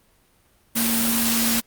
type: tone in noise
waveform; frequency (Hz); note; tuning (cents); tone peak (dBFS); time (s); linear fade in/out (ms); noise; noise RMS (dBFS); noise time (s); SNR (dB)
sine; 230.9; A#3; -16; -23; 0.75-1.61; 20; white; -22; 0.75-1.61; -4
effects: pink hiss -60 dBFS RMS until 1.66 s + Opus 32 kbps